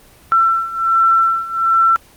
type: beating tone pair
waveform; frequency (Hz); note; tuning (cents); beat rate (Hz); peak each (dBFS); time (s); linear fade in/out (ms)
sine; 1343 / 1344.3; E6 / E6; +32 / +34; 1.3; -16 / -13; 0.32-1.96; 0
effects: pink hiss -46 dBFS RMS until 2.16 s + Opus 24 kbps